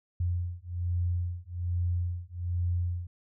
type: beating tone pair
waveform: sine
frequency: 87.3 / 88.5 Hz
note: F2 / F2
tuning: 0 / +23 cents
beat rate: 1.2 Hz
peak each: -31 dBFS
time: 0.2-3.07 s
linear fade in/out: 5 ms
effects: none